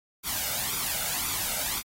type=noise with flanger; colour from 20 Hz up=white; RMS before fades=-30 dBFS; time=0.23-1.83 s; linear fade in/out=50 ms; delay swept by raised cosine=0.85 to 1.41 ms; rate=1.9 Hz; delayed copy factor=+0.65; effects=AAC 48 kbps